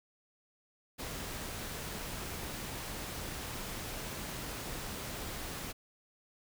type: noise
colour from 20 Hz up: pink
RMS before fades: -41 dBFS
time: 0.98-5.73 s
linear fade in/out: 20 ms
effects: none